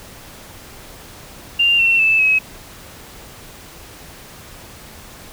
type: tone with pitch steps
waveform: sine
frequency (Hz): 2789 / 2710 / 2632 / 2558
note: F7 / E7 / E7 / D#7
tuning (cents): -3 / +47 / -3 / +47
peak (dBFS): -11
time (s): 1.59-2.39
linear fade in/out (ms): 10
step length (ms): 200
effects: pink hiss -39 dBFS RMS until 5.32 s